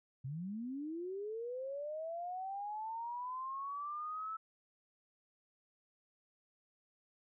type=linear sweep; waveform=sine; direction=up; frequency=124.7 to 1318.5 Hz; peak=-39 dBFS; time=0.24-4.37 s; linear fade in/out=10 ms; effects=none